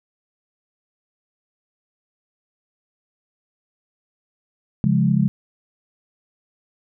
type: chord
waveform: sine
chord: Db major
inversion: none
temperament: equal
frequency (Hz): 138.59 / 174.61 / 207.7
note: Db3 / F3 / Ab3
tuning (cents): 0 / 0 / 0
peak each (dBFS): -19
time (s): 4.84-5.28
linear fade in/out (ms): 0
effects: none